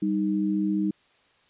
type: tone pair together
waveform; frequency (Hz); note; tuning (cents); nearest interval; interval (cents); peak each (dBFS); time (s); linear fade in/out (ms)
sine; 196.55 / 311.1; G3 / D#4; +5 / 0; minor sixth; 795; -25; 0.02-0.91; 5
effects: white hiss -62 dBFS RMS until 1.49 s + resampled to 8000 Hz